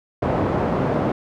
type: band-pass noise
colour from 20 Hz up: pink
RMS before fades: -21 dBFS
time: 0.22-1.12 s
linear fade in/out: 5 ms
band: 120 to 840 Hz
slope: 12 dB/octave
effects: none